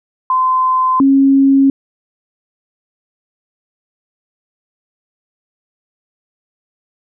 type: tone pair in turn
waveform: sine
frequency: 1030 / 272.8 Hz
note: C6 / C#4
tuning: -28 / -28 cents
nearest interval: octave + major seventh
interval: 2300 cents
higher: first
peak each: -10 / -6 dBFS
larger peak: second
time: 0.3-1 / 1-1.7 s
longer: neither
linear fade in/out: 2 ms
effects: none